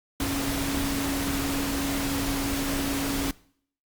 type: tone in noise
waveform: sine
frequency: 277.2 Hz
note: C#4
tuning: in tune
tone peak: -28 dBFS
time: 0.2-3.31 s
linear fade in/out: 2 ms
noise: pink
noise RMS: -30 dBFS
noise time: 0.2-3.31 s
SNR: -1 dB
effects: noise-tail reverb RT60 0.6 s tail -22 dB re dry + Opus 48 kbps